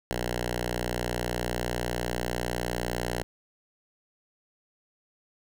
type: tone with notch filter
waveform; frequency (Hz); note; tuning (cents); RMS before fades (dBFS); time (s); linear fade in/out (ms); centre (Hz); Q
5% pulse; 59.9; A#1; +48; -31; 0.11-3.23; 0; 250; 1.8
effects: none